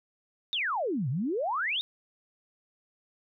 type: exponential two-way sweep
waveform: sine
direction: down then up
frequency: 3830 to 117.5 to 3830 Hz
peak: -27 dBFS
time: 0.53-1.81 s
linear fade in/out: 0 ms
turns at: 1.09 s
effects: none